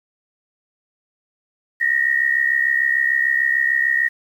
sine tone pair together, 1840.3 / 1907 Hz, A#6 / A#6, -23 / +39 cents, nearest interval minor second, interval 62 cents, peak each -18 dBFS, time 1.8-4.09 s, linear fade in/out 20 ms, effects 8-bit

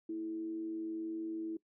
sine tone with frequency modulation, 326.5 Hz, E4, 17 cents flat, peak -36 dBFS, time 0.09-1.57 s, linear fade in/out 5 ms, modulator 98.4 Hz, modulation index 0.26, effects noise-tail reverb RT60 0.1 s tail -20 dB re dry

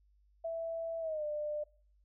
sine tone with pitch glide, 660 to 598.3 Hz, E5 to D5, +2 to +32 cents, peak -34 dBFS, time 0.44-1.64 s, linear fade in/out 10 ms, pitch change -170 cents, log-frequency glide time 1-1.24 s, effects noise-tail reverb RT60 0.5 s tail -22 dB re dry + added 50 Hz sine -65 dBFS peak until 2.04 s

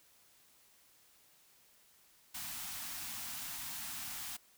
white band-stop noise, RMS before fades -43 dBFS, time 2.34-4.37 s, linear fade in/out 10 ms, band 310 to 660 Hz, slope 96 dB/octave, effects white hiss -66 dBFS RMS until 4.57 s

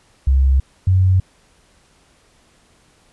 sine tone pair in turn, 66.7 / 93.43 Hz, C2 / F#2, +34 / +17 cents, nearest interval tritone, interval 583 cents, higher second, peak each -10 dBFS, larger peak neither, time 0.27-0.6 / 0.87-1.2 s, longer neither, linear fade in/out 5 ms, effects pink hiss -55 dBFS RMS until 3.12 s + resampled to 24000 Hz

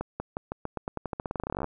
accelerating click train, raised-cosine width 1 ms, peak -17 dBFS, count 26, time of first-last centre 0.01-1.643 s, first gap 190 ms, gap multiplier 0.89, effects none

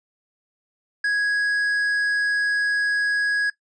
sine tone with tanh clipping, 1661.2 Hz, G#6, in tune, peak -20 dBFS, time 1.04-3.5 s, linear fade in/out 5 ms, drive 7 dB, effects noise-tail reverb RT60 0.1 s tail -18 dB re dry + resampled to 22050 Hz

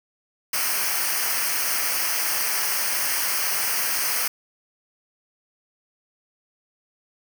white noise with comb filter, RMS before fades -24 dBFS, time 0.53-4.28 s, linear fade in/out 5 ms, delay 0.27 ms, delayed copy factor -0.8, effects none

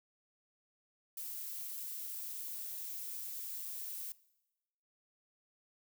violet noise, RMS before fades -43 dBFS, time 1.17-4.12 s, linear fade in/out 2 ms, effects noise-tail reverb RT60 1.0 s tail -21 dB re dry

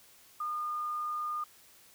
sine tone, 1217 Hz, D#6, 39 cents flat, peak -32 dBFS, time 0.4-1.44 s, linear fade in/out 5 ms, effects white hiss -59 dBFS RMS until 1.94 s

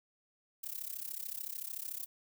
violet noise with amplitude modulation, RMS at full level -38 dBFS, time 0.63-2.06 s, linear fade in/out 10 ms, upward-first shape sine, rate 33.6 Hz, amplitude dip 90%, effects none

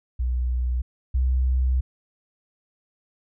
sine tone pair in turn, 61.74 / 63.92 Hz, B1 / C2, 0 / -40 cents, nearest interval minor second, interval 60 cents, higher second, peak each -21 / -18 dBFS, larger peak second, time 0.19-0.82 / 1.14-1.81 s, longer second, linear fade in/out 10 ms, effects none

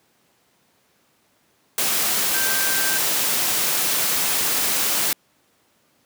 sine tone in noise, 1568 Hz, G6, in tune, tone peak -26 dBFS, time 2.34-2.98 s, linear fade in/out 2 ms, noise white, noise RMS -21 dBFS, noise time 1.78-5.13 s, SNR -8 dB, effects pink hiss -62 dBFS RMS until 6.05 s + high-pass 150 Hz 12 dB/octave

